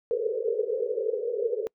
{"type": "band-pass noise", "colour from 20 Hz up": "white", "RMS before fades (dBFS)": -28, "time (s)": [0.11, 1.67], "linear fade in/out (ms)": 0, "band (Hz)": [420, 500], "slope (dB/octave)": 96, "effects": ["noise-tail reverb RT60 0.1 s tail -26 dB re dry"]}